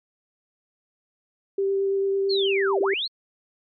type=tone with vibrato; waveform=sine; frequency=392 Hz; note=G4; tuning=in tune; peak=-20 dBFS; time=1.58-2.94 s; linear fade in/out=5 ms; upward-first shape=triangle; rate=9 Hz; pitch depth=11 cents each way
type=linear two-way sweep; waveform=sine; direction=down then up; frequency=4445 to 302.3 to 4445 Hz; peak=-24 dBFS; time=2.29-3.08 s; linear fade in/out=20 ms; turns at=2.81 s
effects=MP3 48 kbps